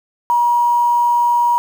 sine tone with quantisation, 956 Hz, A#5, 43 cents sharp, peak -11 dBFS, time 0.3-1.58 s, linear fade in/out 0 ms, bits 6, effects none

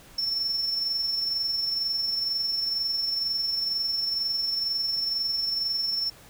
triangle tone with amplitude modulation, 5400 Hz, E8, 41 cents sharp, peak -22 dBFS, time 0.18-6.1 s, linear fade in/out 5 ms, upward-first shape sine, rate 22.1 Hz, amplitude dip 40%, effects pink hiss -51 dBFS RMS until 6.29 s

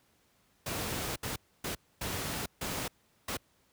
pink noise bursts at uneven times, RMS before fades -35 dBFS, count 6, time 0.66-1.16 / 1.23-1.36 / 1.64-1.75 / 2.01-2.46 / 2.61-2.88 / 3.28-3.37 s, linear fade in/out 5 ms, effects pink hiss -69 dBFS RMS until 3.72 s + high-pass 60 Hz 12 dB/octave

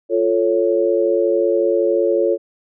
sine chord, F augmented, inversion none, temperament equal, 349.2 / 440 / 554.4 Hz, F4 / A4 / C#5, 0 / 0 / 0 cents, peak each -18 dBFS, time 0.09-2.38 s, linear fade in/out 50 ms, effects none

